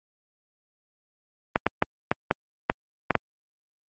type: clicks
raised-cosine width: 0.5 ms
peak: -3 dBFS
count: 8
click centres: 1.559 / 1.666 / 1.824 / 2.115 / 2.311 / 2.699 / 3.107 / 3.153 s
effects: high-pass 100 Hz 12 dB/octave + Opus 32 kbps